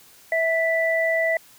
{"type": "tone pair together", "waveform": "sine", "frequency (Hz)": [654.3, 1975.5], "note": ["E5", "B6"], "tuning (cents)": [-13, 0], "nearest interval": "octave + perfect fifth", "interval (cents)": 1913, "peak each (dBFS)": [-21, -22], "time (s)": [0.32, 1.37], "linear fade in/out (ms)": 2, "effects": ["white hiss -51 dBFS RMS until 1.58 s"]}